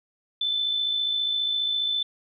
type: tone with amplitude modulation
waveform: sine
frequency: 3520 Hz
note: A7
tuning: in tune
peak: -21 dBFS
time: 0.41-2.03 s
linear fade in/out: 5 ms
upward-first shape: sine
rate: 54.8 Hz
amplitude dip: 40%
effects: none